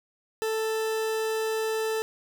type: tone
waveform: 40% pulse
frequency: 440.9 Hz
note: A4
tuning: 4 cents sharp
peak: -25 dBFS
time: 0.42-2.02 s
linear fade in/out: 0 ms
effects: none